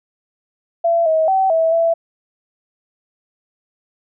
sine tone with pitch steps, 675 / 637 / 766 / 651 / 665 Hz, E5 / D#5 / G5 / E5 / E5, +41 / +41 / -40 / -22 / +15 cents, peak -12 dBFS, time 0.84-1.94 s, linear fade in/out 10 ms, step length 220 ms, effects none

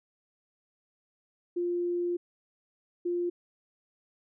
sine tone bursts at uneven times, 350 Hz, F4, 4 cents sharp, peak -27 dBFS, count 2, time 1.56-2.17 / 3.05-3.3 s, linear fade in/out 10 ms, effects none

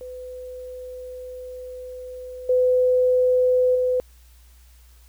sine tone with level steps, 504 Hz, B4, 35 cents sharp, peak -33 / -15 / -18 dBFS, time 0.01-4 s, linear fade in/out 0 ms, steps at 2.49 / 3.75 s, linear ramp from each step 5 ms, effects added 60 Hz sine -48 dBFS peak until 5.08 s + white hiss -58 dBFS RMS until 5.08 s

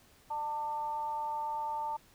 sine tone with amplitude modulation, 895 Hz, A5, 29 cents sharp, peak -30 dBFS, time 0.3-1.97 s, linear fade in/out 10 ms, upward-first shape sine, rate 294 Hz, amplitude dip 55%, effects pink hiss -62 dBFS RMS until 2.14 s

